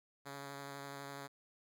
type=tone with vibrato; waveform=5% pulse; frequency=140 Hz; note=C#3; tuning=18 cents sharp; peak=-34 dBFS; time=0.25-1.28 s; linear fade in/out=20 ms; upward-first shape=sine; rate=12 Hz; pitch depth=14 cents each way; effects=none